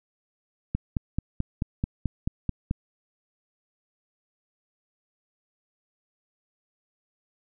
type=click train; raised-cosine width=5 ms; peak=-13 dBFS; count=10; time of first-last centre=0.75-2.711 s; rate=4.59 Hz; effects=none